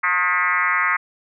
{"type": "tone with frequency modulation", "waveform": "sine", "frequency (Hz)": 1612, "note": "G6", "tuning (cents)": 48, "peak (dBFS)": -16, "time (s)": [0.03, 0.97], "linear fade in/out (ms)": 10, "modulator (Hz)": 178, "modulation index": 3.2, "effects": []}